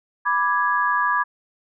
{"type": "chord", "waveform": "sine", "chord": "G# diminished", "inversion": "first", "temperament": "equal", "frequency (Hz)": [987.8, 1174.7, 1661.2], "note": ["B5", "D6", "G#6"], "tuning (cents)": [0, 0, 0], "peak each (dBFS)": -22, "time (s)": [0.25, 1.24], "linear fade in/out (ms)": 20, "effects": []}